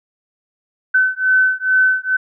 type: beating tone pair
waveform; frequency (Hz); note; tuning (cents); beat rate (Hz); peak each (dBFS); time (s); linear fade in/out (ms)
sine; 1518 / 1520.3; F#6 / F#6; +44 / +47; 2.3; -15; 0.94-2.17; 10
effects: none

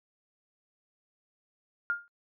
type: tone with exponential decay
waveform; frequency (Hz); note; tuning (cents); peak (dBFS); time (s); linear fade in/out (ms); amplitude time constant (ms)
sine; 1411; F6; +17; -23; 1.9-2.08; 0; 39
effects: noise-tail reverb RT60 0.1 s tail -26 dB re dry

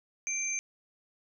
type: tone pair together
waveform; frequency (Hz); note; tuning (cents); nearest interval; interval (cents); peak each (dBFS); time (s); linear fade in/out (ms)
sine; 2349 / 6282; D7 / G8; 0 / +3; octave + perfect fourth; 1703; -34 / -32; 0.27-0.59; 0
effects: none

